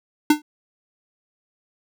square tone with exponential decay, 299.8 Hz, D4, 36 cents sharp, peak -9 dBFS, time 0.3-0.42 s, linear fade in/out 5 ms, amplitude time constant 24 ms, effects none

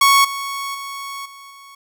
sawtooth tone with level steps, 1108.7 Hz, C#6, in tune, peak -6 / -20 / -24 / -34 / -36 dBFS, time 0.01-1.75 s, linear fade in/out 5 ms, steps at 0.24 / 0.74 / 1.25 / 1.5 s, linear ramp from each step 10 ms, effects none

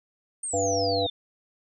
sine exponential sweep, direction down, 8880 to 3511 Hz, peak -29 dBFS, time 0.43-1.1 s, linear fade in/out 5 ms
harmonic tone, 98 Hz, G2, in tune, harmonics 1 / 3 / 5 / 7 / 8, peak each -33 / -33 / -26 / -27 / -37 dBFS, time 0.53-1.07 s, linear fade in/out 10 ms
effects none

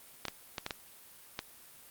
clicks, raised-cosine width 0.2 ms, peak -17 dBFS, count 6, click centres 0.253 / 0.283 / 0.582 / 0.664 / 0.708 / 1.391 s, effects white hiss -55 dBFS RMS until 1.9 s + Opus 32 kbps

